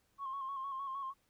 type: tone with vibrato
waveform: sine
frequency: 1084 Hz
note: C#6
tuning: 39 cents flat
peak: -37 dBFS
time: 0.18-1.14 s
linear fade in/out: 50 ms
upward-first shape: square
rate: 6.5 Hz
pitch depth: 41 cents each way
effects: tanh soft clip ceiling -33 dBFS + pink hiss -75 dBFS RMS until 1.29 s